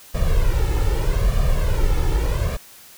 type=noise with flanger; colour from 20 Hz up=brown; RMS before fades=-18 dBFS; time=0.14-2.57 s; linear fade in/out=10 ms; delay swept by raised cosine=1.7 to 2.3 ms; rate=0.8 Hz; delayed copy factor=+0.9; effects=white hiss -45 dBFS RMS until 2.97 s